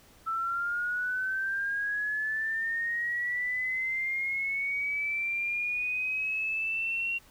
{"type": "linear sweep", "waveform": "sine", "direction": "up", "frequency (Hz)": [1318.5, 2753], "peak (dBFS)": -28, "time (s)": [0.26, 7.19], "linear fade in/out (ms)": 20, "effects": ["pink hiss -58 dBFS RMS until 7.3 s"]}